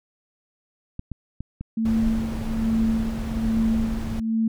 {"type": "clicks", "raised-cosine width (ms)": 5, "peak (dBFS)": -19, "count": 4, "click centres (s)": [0.994, 1.117, 1.406, 1.61]}
{"type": "tone with tremolo", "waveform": "sine", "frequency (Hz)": 223.9, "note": "A3", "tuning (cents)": 30, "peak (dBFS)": -18, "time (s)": [1.77, 4.48], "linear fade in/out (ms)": 5, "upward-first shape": "sine", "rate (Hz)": 1.2, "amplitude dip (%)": 75}
{"type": "noise", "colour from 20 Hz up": "brown", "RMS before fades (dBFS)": -29, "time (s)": [1.85, 4.2], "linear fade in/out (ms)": 5}
{"effects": []}